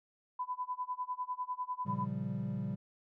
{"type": "tone with tremolo", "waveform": "sine", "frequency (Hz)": 1000, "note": "B5", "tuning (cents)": 21, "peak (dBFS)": -32, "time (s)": [0.39, 2.07], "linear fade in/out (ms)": 5, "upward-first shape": "sine", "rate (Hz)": 10, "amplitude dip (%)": 95}
{"type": "chord", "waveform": "triangle", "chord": "G half-diminished seventh", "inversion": "first", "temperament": "equal", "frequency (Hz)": [116.54, 138.59, 174.61, 196], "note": ["Bb2", "Db3", "F3", "G3"], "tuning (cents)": [0, 0, 0, 0], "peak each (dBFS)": [-39, -38, -40, -36], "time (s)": [1.85, 2.76], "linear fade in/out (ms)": 20}
{"effects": []}